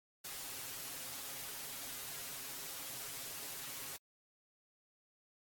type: noise with comb filter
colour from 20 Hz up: white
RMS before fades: -45 dBFS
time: 0.24-3.97 s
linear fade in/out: 10 ms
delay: 7.3 ms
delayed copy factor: +0.7
effects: AAC 64 kbps